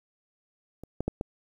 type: clicks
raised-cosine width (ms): 2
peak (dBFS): -28 / -16 / -14 / -17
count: 4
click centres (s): 0.836 / 1.006 / 1.08 / 1.211
effects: 9-bit